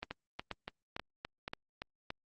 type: two click trains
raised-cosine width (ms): 0.3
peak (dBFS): -23 / -22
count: 8 / 4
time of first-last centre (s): 0.11-2.104 / 0.03-1.479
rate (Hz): 3.51 / 2.07
effects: Opus 24 kbps